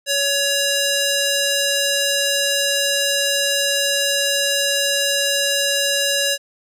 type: tone with band-pass filter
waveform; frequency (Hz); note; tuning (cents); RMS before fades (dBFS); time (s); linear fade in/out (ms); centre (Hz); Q
square; 562; C#5; +24; -19; 0.06-6.38; 50; 5700; 0.68
effects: none